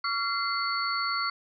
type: tone cluster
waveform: sine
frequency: 1136 / 1374 / 2069 / 4444 Hz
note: C#6 / F6 / C7 / C#8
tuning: +42 / -29 / -20 / +4 cents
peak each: -32 / -30 / -35 / -32 dBFS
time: 0.04-1.3 s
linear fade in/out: 5 ms
effects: none